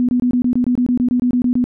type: tone bursts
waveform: sine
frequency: 246.9 Hz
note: B3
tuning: in tune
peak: -12 dBFS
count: 15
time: 0-1.641 s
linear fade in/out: 0 ms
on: 87 ms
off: 24 ms
effects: none